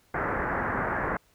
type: low-pass noise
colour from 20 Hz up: white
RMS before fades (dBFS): -29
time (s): 0.14-1.17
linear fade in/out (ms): 5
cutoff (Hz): 1800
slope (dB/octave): 48
effects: pink hiss -64 dBFS RMS until 1.34 s